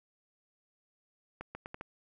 accelerating click train, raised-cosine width 0.5 ms, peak -26 dBFS, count 5, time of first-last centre 1.41-1.811 s, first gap 140 ms, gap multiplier 0.78, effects none

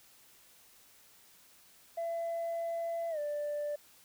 sine tone with pitch glide, 672 to 588.4 Hz, E5 to D5, +33 to +3 cents, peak -31 dBFS, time 1.97-3.76 s, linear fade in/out 10 ms, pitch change -230 cents, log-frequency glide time 3.1-3.19 s, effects tanh soft clip ceiling -31 dBFS + white hiss -61 dBFS RMS until 4.04 s

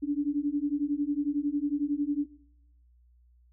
sine beating tone pair, 284 / 295 Hz, C#4 / D4, +42 / +8 cents, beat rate 11 Hz, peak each -29 dBFS, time 0.02-2.26 s, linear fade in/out 20 ms, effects noise-tail reverb RT60 0.8 s tail -20 dB re dry + added 60 Hz sine -58 dBFS peak until 3.52 s

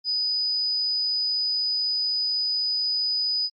sine tone, 4978 Hz, D#8, in tune, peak -22 dBFS, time 0.04-3.5 s, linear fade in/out 50 ms, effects Opus 32 kbps

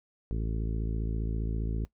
harmonic tone, 55 Hz, A1, in tune, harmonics 1 / 2 / 3 / 4 / 5 / 6 / 7 / 8, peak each -30 / -36 / -40 / -42 / -44 / -46 / -47 / -48 dBFS, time 0.31-1.85 s, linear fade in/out 0 ms, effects noise-tail reverb RT60 0.1 s tail -18 dB re dry

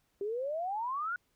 sine exponential sweep, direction up, 390 to 1480 Hz, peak -32 dBFS, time 0.21-1.16 s, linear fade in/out 2 ms, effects pink hiss -75 dBFS RMS until 1.35 s

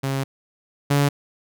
sawtooth tone pair in turn, 135.8 / 142.52 Hz, C#3 / C#3, -35 / +48 cents, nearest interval minor second, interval 83 cents, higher second, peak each -18 / -12 dBFS, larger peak second, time 0.03-0.24 / 0.9-1.09 s, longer first, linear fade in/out 10 ms, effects none

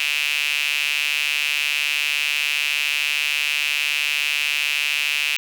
sawtooth tone with high-pass filter, 146.83 Hz, D3, in tune, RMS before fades -22 dBFS, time 0-5.37 s, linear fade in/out 0 ms, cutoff 2600 Hz, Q 6.2, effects none

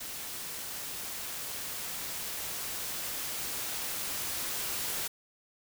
white noise with level ramp, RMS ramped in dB -40 to -34 dBFS, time 0-5.08 s, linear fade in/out 10 ms, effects none

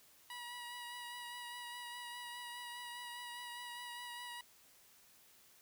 15% pulse tone with vibrato, 966 Hz, B5, 39 cents flat, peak -39 dBFS, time 0.3-4.41 s, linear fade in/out 2 ms, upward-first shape sine, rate 4.9 Hz, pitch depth 19 cents each way, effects white hiss -65 dBFS RMS until 5.61 s

